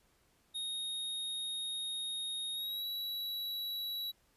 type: tone with pitch glide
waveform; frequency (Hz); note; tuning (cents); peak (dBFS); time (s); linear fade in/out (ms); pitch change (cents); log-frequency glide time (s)
square; 3729 to 3912; A#7 to B7; 0 to -17; -37; 0.54-4.12; 20; +83; 2.53-2.86
effects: pink hiss -71 dBFS RMS until 4.36 s + resampled to 32000 Hz